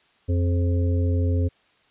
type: harmonic tone with a mistuned harmonic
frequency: 87.9 Hz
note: F2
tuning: 12 cents sharp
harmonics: 1 / 3 / 5 / 6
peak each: -19 / -29 / -33 / -35 dBFS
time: 0.28-1.49 s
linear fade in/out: 20 ms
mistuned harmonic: 5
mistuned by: -53 cents
effects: white hiss -61 dBFS RMS until 1.9 s + resampled to 8000 Hz